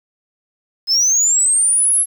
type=linear sweep; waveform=sine; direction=up; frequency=5070 to 11175 Hz; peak=-9 dBFS; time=0.87-2.06 s; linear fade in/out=50 ms; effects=tanh soft clip ceiling -10 dBFS + 7-bit